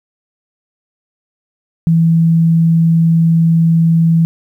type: tone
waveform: sine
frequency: 164.81 Hz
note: E3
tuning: in tune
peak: -7 dBFS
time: 1.87-4.25 s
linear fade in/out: 0 ms
effects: 8-bit